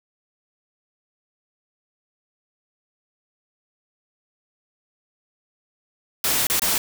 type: noise with dropouts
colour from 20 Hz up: white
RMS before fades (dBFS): -21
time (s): 6.24-6.78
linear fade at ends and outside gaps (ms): 2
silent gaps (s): 6.47-6.499 / 6.596-6.619
effects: none